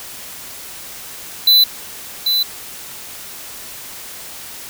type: tone with echo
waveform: square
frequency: 4000 Hz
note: B7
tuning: 21 cents sharp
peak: -8 dBFS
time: 1.47-1.64 s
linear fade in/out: 5 ms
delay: 790 ms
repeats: 1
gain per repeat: -6 dB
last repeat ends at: 2.43 s
effects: white hiss -33 dBFS RMS until 4.69 s